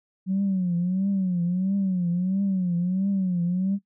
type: tone with vibrato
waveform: sine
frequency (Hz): 185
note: F#3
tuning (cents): 0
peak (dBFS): -20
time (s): 0.26-3.79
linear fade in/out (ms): 50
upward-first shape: triangle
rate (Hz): 1.5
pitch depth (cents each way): 140
effects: noise-tail reverb RT60 0.1 s tail -18 dB re dry + tanh soft clip ceiling -17 dBFS